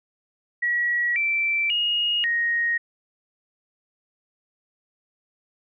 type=tone with pitch steps; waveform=sine; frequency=1921 / 2337 / 2868 / 1872 Hz; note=B6 / D7 / F7 / A#6; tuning=-48 / -9 / +45 / +7 cents; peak=-20 dBFS; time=0.62-2.78 s; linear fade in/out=10 ms; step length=540 ms; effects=none